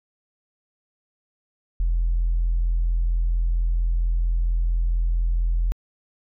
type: tone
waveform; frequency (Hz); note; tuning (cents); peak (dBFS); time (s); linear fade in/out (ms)
sine; 42.19; E1; +41; -17; 1.8-5.72; 0
effects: tanh soft clip ceiling -15 dBFS